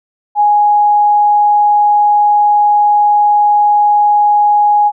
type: tone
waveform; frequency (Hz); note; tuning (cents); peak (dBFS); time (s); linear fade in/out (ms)
sine; 830.6; G#5; 0; -6; 0.35-4.92; 50
effects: none